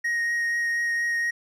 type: tone with vibrato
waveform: triangle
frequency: 1874 Hz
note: A#6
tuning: 9 cents sharp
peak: -21 dBFS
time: 0.04-1.31 s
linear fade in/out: 10 ms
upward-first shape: triangle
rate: 4.2 Hz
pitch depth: 11 cents each way
effects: resampled to 32000 Hz